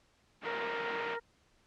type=band-pass noise; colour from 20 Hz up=white; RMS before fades=-41 dBFS; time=0.41-1.18 s; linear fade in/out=50 ms; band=160 to 2700 Hz; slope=24 dB/octave
type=harmonic tone; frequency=466.2 Hz; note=A#4; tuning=in tune; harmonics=1 / 2 / 3 / 4; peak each=-38 / -41 / -43 / -44 dBFS; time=0.45-1.2 s; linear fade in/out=20 ms
effects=pink hiss -69 dBFS RMS until 1.66 s + low-pass 7000 Hz 12 dB/octave